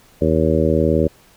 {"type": "harmonic tone", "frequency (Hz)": 79.4, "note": "D#2", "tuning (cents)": 36, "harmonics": [1, 2, 3, 4, 5, 6, 7], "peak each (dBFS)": [-21, -21, -21, -21, -21, -21, -21], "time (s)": [0.21, 1.08], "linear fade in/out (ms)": 10, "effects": ["pink hiss -51 dBFS RMS until 1.36 s"]}